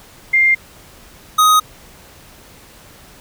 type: tone pair in turn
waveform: sine / square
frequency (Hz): 2107 / 1252.8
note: C7 / D#6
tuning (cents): +12 / +11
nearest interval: major sixth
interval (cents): 901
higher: first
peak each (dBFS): -9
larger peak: neither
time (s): 0.33-0.55 / 1.38-1.6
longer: neither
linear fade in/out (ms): 10
effects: pink hiss -43 dBFS RMS until 3.2 s